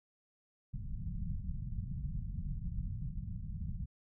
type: low-pass noise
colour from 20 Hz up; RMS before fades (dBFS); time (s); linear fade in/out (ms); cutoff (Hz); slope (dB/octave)
pink; -39; 0.73-3.86; 10; 190; 48
effects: none